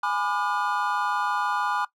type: chord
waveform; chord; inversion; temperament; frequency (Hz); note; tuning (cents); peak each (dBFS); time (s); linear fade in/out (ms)
triangle; G# diminished seventh; none; just; 830.6 / 996.7 / 1196.1 / 1435.3; G#5 / B5 / D6 / F6; 0 / +16 / +31 / +47; -27; 0.03-1.85; 5
effects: noise-tail reverb RT60 0.1 s tail -19 dB re dry